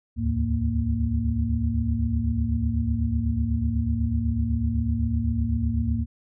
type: tone cluster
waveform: sine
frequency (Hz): 71.5 / 79.5 / 107.8 / 231.4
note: D2 / D#2 / A2 / A#3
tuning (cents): -46 / +38 / -35 / -13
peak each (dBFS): -27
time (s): 0.16-6.06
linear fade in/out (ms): 50
effects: none